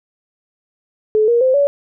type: tone with pitch steps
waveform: sine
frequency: 430.7 / 472.4 / 518.1 / 568.3 Hz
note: A4 / A#4 / C5 / C#5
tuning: -37 / +23 / -17 / +43 cents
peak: -10 dBFS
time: 1.15-1.67 s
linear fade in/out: 0 ms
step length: 130 ms
effects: none